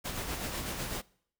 pink noise with tremolo, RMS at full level -35 dBFS, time 0.04-1.02 s, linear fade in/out 20 ms, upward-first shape sine, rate 8 Hz, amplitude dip 40%, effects noise-tail reverb RT60 0.6 s tail -23 dB re dry

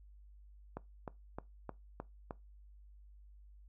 click train, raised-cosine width 1 ms, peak -27 dBFS, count 6, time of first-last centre 0.77-2.308 s, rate 3.25 Hz, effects noise-tail reverb RT60 0.2 s tail -20 dB re dry + added 50 Hz sine -55 dBFS peak until 3.68 s

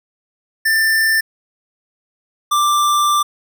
square tone pair in turn, 1782 / 1180.1 Hz, A6 / D6, +22 / +8 cents, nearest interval perfect fifth, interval 714 cents, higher first, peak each -13 dBFS, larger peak neither, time 0.65-1.21 / 2.51-3.23 s, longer second, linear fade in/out 10 ms, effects none

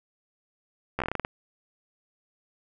slowing click train, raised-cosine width 0.5 ms, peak -13 dBFS, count 10, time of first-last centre 0.99-1.249 s, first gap 13 ms, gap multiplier 1.19, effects none

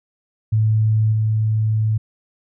sine tone with level steps, 109.1 Hz, A2, 14 cents flat, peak -13 / -15 dBFS, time 0.52-1.98 s, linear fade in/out 10 ms, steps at 1.12 s, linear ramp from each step 10 ms, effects none

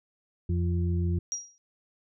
harmonic tone, 86.9 Hz, F2, 8 cents flat, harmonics 1 / 2 / 4, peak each -25 / -31 / -37 dBFS, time 0.49-1.19 s, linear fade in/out 5 ms
sine tone with exponential decay, 5710 Hz, F8, 37 cents sharp, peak -26 dBFS, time 1.32-1.58 s, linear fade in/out 0 ms, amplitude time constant 56 ms
effects none

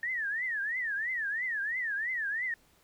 sine tone with vibrato, 1812 Hz, A#6, 50 cents flat, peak -30 dBFS, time 0.03-2.54 s, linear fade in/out 2 ms, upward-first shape triangle, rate 3 Hz, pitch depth 250 cents each way, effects pink hiss -65 dBFS RMS until 2.83 s

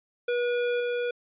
square tone with level steps, 484.3 Hz, B4, 34 cents flat, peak -25 / -27 dBFS, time 0.28-1.11 s, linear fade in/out 5 ms, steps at 0.8 s, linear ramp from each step 2 ms, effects resampled to 8000 Hz

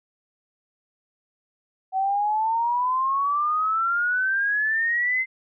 sine exponential sweep, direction up, 753 to 2082 Hz, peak -20 dBFS, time 1.92-5.26 s, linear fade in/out 50 ms, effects none

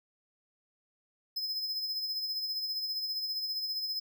square tone with tremolo, 5100 Hz, D#8, 42 cents sharp, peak -31 dBFS, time 1.36-4 s, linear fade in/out 10 ms, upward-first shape sine, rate 15 Hz, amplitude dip 45%, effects none

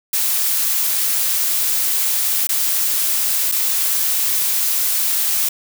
blue noise with dropouts, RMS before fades -18 dBFS, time 0.13-5.49 s, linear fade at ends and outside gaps 5 ms, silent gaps 2.471-2.49 / 3.516-3.521 s, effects none

